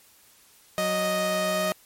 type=tone pair together; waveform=sawtooth; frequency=184.74 / 622.3 Hz; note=F#3 / D#5; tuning=-2 / 0 cents; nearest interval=octave + major sixth; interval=2102 cents; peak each=-27 / -20 dBFS; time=0.78-1.72 s; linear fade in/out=0 ms; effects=white hiss -56 dBFS RMS until 1.85 s + MP3 64 kbps